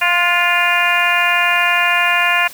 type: harmonic tone with a mistuned harmonic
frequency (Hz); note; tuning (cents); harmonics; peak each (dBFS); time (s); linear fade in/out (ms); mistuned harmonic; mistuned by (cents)
349.3; F4; 0; 2 / 3 / 4 / 5 / 6 / 7 / 8; -21 / -20 / -21 / -18 / -22 / -17 / -21; 0.01-2.48; 10; 4; +28
effects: white hiss -37 dBFS RMS until 2.53 s